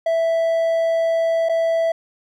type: tone with dropouts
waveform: triangle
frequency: 659.3 Hz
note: E5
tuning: in tune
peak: -14 dBFS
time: 0.06-1.92 s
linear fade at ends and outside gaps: 5 ms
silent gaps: 1.488-1.494 s
effects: none